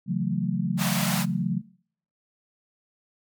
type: chord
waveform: sine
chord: F# minor seventh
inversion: second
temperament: just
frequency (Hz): 138.75 / 166.5 / 185 / 222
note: C#3 / E3 / F#3 / A3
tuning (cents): +2 / +18 / 0 / +16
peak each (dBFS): -30 / -30 / -26 / -31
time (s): 0.06-1.62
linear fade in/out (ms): 50
type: high-pass noise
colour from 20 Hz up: pink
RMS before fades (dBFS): -29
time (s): 0.77-1.26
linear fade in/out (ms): 50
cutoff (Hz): 580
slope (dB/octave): 96
effects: noise-tail reverb RT60 0.6 s tail -23 dB re dry + MP3 96 kbps